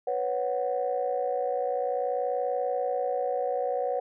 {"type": "chord", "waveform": "sine", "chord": "B suspended second", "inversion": "none", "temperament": "equal", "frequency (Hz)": [493.9, 554.4, 740], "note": ["B4", "C#5", "F#5"], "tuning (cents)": [0, 0, 0], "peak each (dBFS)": [-29, -30, -30], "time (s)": [0.07, 4], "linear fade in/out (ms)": 5, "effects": ["tanh soft clip ceiling -17 dBFS"]}